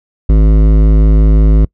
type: tone with hard clipping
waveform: sine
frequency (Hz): 52.8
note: G#1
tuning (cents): +29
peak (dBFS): -6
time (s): 0.29-1.65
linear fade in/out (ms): 5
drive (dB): 14
effects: noise-tail reverb RT60 0.1 s tail -25 dB re dry